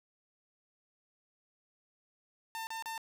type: tone bursts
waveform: sawtooth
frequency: 899 Hz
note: A5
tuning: 37 cents sharp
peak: -34 dBFS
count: 3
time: 2.55-2.978 s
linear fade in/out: 0 ms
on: 120 ms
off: 34 ms
effects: none